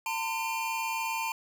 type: tone cluster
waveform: square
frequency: 904 / 1024 / 2397 Hz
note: A5 / C6 / D7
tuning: +47 / -38 / +35 cents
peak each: -33 / -38 / -36 dBFS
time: 0.06-1.32 s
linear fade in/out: 2 ms
effects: none